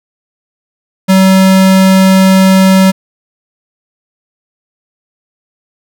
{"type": "tone", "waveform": "square", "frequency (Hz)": 190, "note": "F#3", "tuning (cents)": 46, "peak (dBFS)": -4, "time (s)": [1.08, 2.92], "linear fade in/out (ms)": 20, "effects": []}